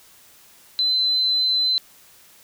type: tone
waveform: sine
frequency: 4048 Hz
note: B7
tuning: 42 cents sharp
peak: -17 dBFS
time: 0.79-1.78 s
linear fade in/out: 0 ms
effects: white hiss -51 dBFS RMS until 2.43 s